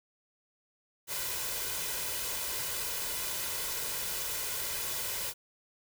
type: noise with comb filter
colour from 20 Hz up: white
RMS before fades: -35 dBFS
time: 1.07-5.34 s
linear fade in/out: 50 ms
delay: 2 ms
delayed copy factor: +0.55
effects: none